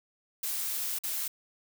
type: noise with dropouts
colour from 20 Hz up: blue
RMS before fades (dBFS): -33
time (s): 0.43-1.28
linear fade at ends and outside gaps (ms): 5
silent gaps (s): 0.988-1.036
effects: none